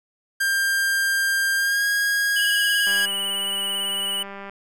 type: tone with pitch glide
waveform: 45% pulse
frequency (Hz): 1594 to 1637.9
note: G6 to G#6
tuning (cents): +28 to -24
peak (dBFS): -19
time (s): 0.4-3.06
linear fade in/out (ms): 10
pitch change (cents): +48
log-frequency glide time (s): 1.56-1.86
type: tone with vibrato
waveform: square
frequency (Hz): 2953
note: F#7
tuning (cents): -4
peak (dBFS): -24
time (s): 2.36-4.23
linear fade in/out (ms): 5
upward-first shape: triangle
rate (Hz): 18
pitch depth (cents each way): 43
type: click train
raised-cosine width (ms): 0.5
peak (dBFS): -22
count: 323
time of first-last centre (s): 2.87-4.496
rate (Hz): 198
effects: none